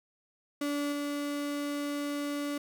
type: tone with level steps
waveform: 35% pulse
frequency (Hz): 288.6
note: D4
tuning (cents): -30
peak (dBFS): -28 / -30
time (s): 0.61-2.58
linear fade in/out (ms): 5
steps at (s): 0.92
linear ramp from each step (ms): 5
effects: none